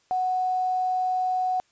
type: tone with quantisation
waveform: sine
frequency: 740 Hz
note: F#5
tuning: in tune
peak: -22 dBFS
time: 0.11-1.6 s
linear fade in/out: 0 ms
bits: 8
effects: white hiss -65 dBFS RMS until 1.71 s + resampled to 16000 Hz